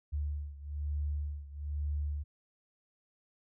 sine beating tone pair, 73 / 74.1 Hz, D2 / D2, -10 / +16 cents, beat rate 1.1 Hz, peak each -35 / -38 dBFS, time 0.12-2.24 s, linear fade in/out 20 ms, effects none

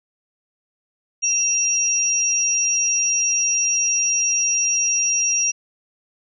sine tone pair together, 2703 / 5703 Hz, E7 / F8, +43 / +35 cents, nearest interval octave + minor second, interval 1292 cents, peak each -26 / -17 dBFS, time 1.22-5.52 s, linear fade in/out 20 ms, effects none

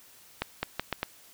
accelerating click train, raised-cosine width 0.3 ms, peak -12 dBFS, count 5, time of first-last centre 0.42-1.03 s, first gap 210 ms, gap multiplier 0.79, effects white hiss -55 dBFS RMS until 1.33 s

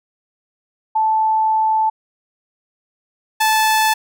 sine / sawtooth tone pair in turn, 876 / 872.5 Hz, A5 / A5, -8 / -15 cents, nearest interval unison, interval 7 cents, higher first, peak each -13 / -9 dBFS, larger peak second, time 0.95-1.9 / 3.4-3.94 s, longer first, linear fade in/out 10 ms, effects none

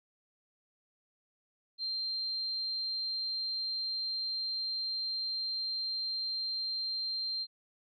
sine tone, 4163 Hz, C8, 10 cents flat, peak -32 dBFS, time 1.78-7.47 s, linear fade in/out 50 ms, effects MP3 48 kbps

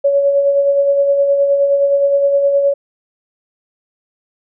sine tone with tremolo, 561 Hz, C#5, 21 cents sharp, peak -8 dBFS, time 0.04-2.74 s, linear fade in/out 10 ms, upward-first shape sine, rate 9.6 Hz, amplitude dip 40%, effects none

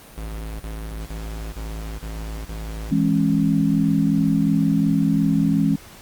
square tone bursts, 54.3 Hz, A1, 22 cents flat, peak -29 dBFS, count 6, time 0.17-2.915 s, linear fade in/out 10 ms, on 430 ms, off 33 ms
sine chord, C# minor, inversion first, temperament equal with one note detuned, 164.81 / 207.7 / 273.1 Hz, E3 / G#3 / C#4, 0 / 0 / -26 cents, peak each -20 dBFS, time 2.91-5.76 s, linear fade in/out 10 ms
effects pink hiss -44 dBFS RMS until 6.01 s + Opus 32 kbps

